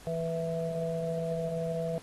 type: harmonic tone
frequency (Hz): 165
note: E3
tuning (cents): +2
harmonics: 1 / 3 / 4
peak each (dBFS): -34 / -34 / -34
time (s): 0.07-1.98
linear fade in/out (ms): 0
effects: pink hiss -53 dBFS RMS until 2.02 s + AAC 32 kbps